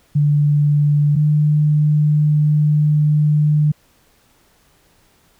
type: tone pair in turn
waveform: sine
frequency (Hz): 146.83 / 150.26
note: D3 / D3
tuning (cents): 0 / +40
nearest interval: unison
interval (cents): 40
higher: second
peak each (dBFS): -11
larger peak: neither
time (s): 0.15-1.16 / 1.16-3.72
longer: second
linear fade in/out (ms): 10
effects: pink hiss -56 dBFS RMS until 5.39 s